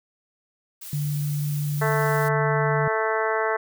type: noise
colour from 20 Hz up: blue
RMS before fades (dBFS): -38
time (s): 0.81-2.29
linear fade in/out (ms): 10
type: tone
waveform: sine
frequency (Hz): 146.8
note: D3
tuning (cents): 0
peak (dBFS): -23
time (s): 0.93-2.88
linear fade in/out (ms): 2
type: harmonic tone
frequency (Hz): 220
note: A3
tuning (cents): 0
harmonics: 2 / 3 / 4 / 5 / 6 / 7 / 8 / 9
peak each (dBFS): -26 / -28 / -29 / -30 / -31 / -31 / -32 / -33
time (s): 1.81-3.57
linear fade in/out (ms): 10
effects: none